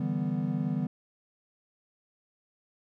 triangle chord, E minor seventh, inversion third, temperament equal, 146.83 / 164.81 / 196 / 246.9 Hz, D3 / E3 / G3 / B3, 0 / 0 / 0 / 0 cents, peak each -31 dBFS, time 0-0.87 s, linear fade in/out 5 ms, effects none

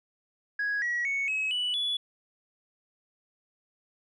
sine tone with pitch steps, 1661.2 / 1919.3 / 2217 / 2562 / 2960 / 3420 Hz, G#6 / B6 / C#7 / E7 / F#7 / A7, 0 / -50 / 0 / -50 / 0 / -50 cents, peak -25 dBFS, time 0.59-1.97 s, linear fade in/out 5 ms, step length 230 ms, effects tanh soft clip ceiling -24 dBFS

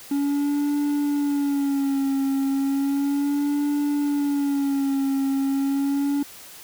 triangle tone with vibrato, 281 Hz, C#4, 24 cents sharp, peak -18 dBFS, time 0.11-6.23 s, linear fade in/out 5 ms, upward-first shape sine, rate 0.34 Hz, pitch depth 57 cents each way, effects white hiss -43 dBFS RMS until 6.63 s

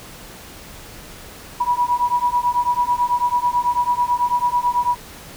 sine beating tone pair, 969 / 978.1 Hz, B5 / B5, -33 / -17 cents, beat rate 9.1 Hz, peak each -19 dBFS, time 1.6-4.96 s, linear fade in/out 10 ms, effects pink hiss -39 dBFS RMS until 5.36 s

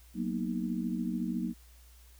sine chord, B major seventh, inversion second, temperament equal, 185 / 233.1 / 246.9 / 311.1 Hz, F#3 / A#3 / B3 / D#4, 0 / 0 / 0 / 0 cents, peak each -35 / -34 / -39 / -38 dBFS, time 0.14-1.54 s, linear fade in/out 50 ms, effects added 60 Hz sine -54 dBFS peak until 2.19 s + white hiss -62 dBFS RMS until 2.19 s

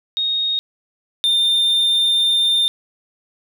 sine / triangle tone pair in turn, 3729 / 3608 Hz, A#7 / A7, 0 / +43 cents, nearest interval minor second, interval 57 cents, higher first, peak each -17 / -12 dBFS, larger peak second, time 0.17-0.59 / 1.24-2.68 s, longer second, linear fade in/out 0 ms, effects none

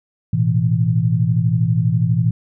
sine chord, A suspended second, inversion none, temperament equal with one note detuned, 111.15 / 123.47 / 164.81 Hz, A2 / B2 / E3, +18 / 0 / 0 cents, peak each -18 dBFS, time 0.33-2.31 s, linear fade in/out 5 ms, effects none

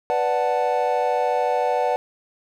triangle chord, B minor seventh, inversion none, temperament equal, 493.9 / 587.3 / 740 / 880 Hz, B4 / D5 / F#5 / A5, 0 / 0 / 0 / 0 cents, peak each -22 / -23 / -21 / -24 dBFS, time 0.1-1.96 s, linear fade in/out 0 ms, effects none

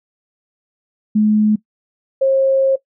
sine tone pair in turn, 213 / 536.7 Hz, G#3 / C5, +44 / +44 cents, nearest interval octave + major third, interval 1600 cents, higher second, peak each -10 dBFS, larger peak neither, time 1.15-1.56 / 2.21-2.76 s, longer second, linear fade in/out 10 ms, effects noise-tail reverb RT60 0.1 s tail -19 dB re dry

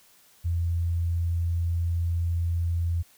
sine tone, 85 Hz, F2, 46 cents flat, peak -23 dBFS, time 0.44-3.03 s, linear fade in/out 20 ms, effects white hiss -58 dBFS RMS until 3.17 s

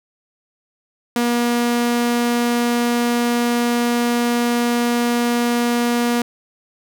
sawtooth tone, 239 Hz, A#3, 43 cents sharp, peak -12 dBFS, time 1.16-6.22 s, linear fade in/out 2 ms, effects none

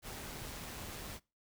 pink noise with amplitude modulation, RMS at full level -44 dBFS, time 0.02-1.2 s, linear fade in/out 50 ms, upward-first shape sine, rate 156 Hz, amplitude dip 30%, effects noise-tail reverb RT60 0.3 s tail -24 dB re dry

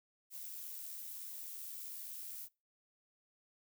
violet noise with amplitude modulation, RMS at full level -45 dBFS, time 0.3-2.49 s, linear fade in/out 50 ms, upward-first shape sine, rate 79.9 Hz, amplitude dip 35%, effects noise-tail reverb RT60 0.3 s tail -25 dB re dry

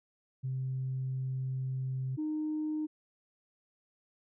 sine tone pair in turn, 130.81 / 307.5 Hz, C3 / D#4, 0 / -20 cents, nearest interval octave + minor third, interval 1480 cents, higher second, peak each -31 / -30 dBFS, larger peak second, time 0.43-2.17 / 2.17-2.87 s, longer first, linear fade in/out 20 ms, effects tanh soft clip ceiling -27 dBFS

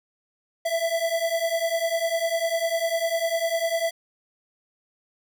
square beating tone pair, 659.3 / 669.3 Hz, E5 / E5, 0 / +26 cents, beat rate 10 Hz, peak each -27 / -26 dBFS, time 0.65-3.91 s, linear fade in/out 10 ms, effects none

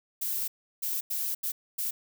violet noise bursts at uneven times, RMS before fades -31 dBFS, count 5, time 0.21-0.48 / 0.82-1.01 / 1.1-1.35 / 1.43-1.52 / 1.78-1.91 s, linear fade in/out 10 ms, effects none

